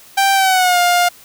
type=tone with pitch glide; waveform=sawtooth; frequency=784 to 706.6 Hz; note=G5 to F5; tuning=0 to +20 cents; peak=-7 dBFS; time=0.17-1.09 s; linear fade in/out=10 ms; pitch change=-180 cents; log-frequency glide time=0.34-0.79 s; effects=white hiss -43 dBFS RMS until 1.24 s